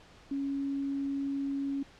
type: tone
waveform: sine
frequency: 277.2 Hz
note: C#4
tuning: in tune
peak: -30 dBFS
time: 0.31-1.83 s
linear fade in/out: 5 ms
effects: pink hiss -56 dBFS RMS until 1.99 s + low-pass 5000 Hz 12 dB/octave